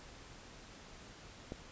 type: click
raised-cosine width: 2 ms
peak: -27 dBFS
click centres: 1.521 s
effects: pink hiss -54 dBFS RMS until 1.71 s + resampled to 16000 Hz